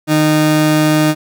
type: tone pair together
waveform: 30% pulse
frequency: 153.8 / 307.6 Hz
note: D#3 / D#4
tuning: -20 / -20 cents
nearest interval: octave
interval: 1200 cents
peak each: -11 dBFS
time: 0.07-1.15 s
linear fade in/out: 50 ms
effects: none